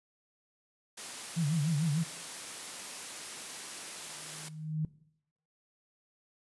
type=high-pass noise; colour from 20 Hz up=white; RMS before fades=-42 dBFS; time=0.97-4.49 s; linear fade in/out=10 ms; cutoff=170 Hz; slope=12 dB/octave
type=tone with vibrato; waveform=sine; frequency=155 Hz; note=D#3; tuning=6 cents flat; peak=-27 dBFS; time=1.36-2.04 s; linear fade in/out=20 ms; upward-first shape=sine; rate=6.7 Hz; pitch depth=160 cents each way
type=tone with exponential growth; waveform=sine; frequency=155.56 Hz; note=D#3; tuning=in tune; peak=-27 dBFS; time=4.02-4.85 s; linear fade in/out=2 ms; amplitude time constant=180 ms
effects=noise-tail reverb RT60 0.7 s tail -19 dB re dry + resampled to 24000 Hz